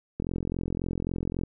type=click train; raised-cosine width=3 ms; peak=-17 dBFS; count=55; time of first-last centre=0.2-1.436 s; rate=43.7 Hz; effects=none